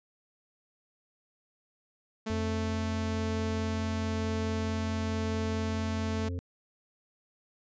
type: tone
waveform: sawtooth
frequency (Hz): 220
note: A3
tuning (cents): 0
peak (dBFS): -28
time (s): 2.26-6.29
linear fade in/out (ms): 10
type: harmonic tone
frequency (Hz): 88.2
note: F2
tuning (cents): +18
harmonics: 1 / 3 / 5 / 6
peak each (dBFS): -32 / -41 / -45 / -51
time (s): 2.3-6.39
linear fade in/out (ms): 0
effects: resampled to 16000 Hz